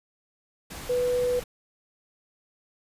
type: tone in noise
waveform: sine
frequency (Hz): 493.9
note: B4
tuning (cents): 0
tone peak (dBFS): -22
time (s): 0.89-1.4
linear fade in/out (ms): 10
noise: pink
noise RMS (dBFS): -39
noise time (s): 0.7-1.44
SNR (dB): +14
effects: resampled to 32000 Hz